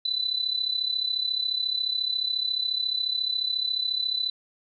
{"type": "tone with amplitude modulation", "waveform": "sine", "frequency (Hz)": 3996, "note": "B7", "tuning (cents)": 20, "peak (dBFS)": -21, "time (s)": [0.05, 4.3], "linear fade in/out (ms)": 5, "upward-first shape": "sine", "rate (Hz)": 34.2, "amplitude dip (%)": 75, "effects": []}